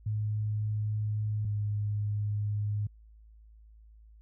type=tone pair in turn; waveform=sine; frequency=106.4 / 104.15 Hz; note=G#2 / G#2; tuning=+42 / +5 cents; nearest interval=unison; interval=37 cents; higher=first; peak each=-28 dBFS; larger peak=neither; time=0.06-1.45 / 1.45-2.87 s; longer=second; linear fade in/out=5 ms; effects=added 54 Hz sine -52 dBFS peak until 4.21 s